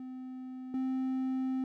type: tone pair in turn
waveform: triangle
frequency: 256.9 / 260.8 Hz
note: C4 / C4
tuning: -32 / -5 cents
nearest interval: unison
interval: 27 cents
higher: second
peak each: -38 / -28 dBFS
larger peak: second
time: 0-0.74 / 0.74-1.64 s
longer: second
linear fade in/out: 2 ms
effects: none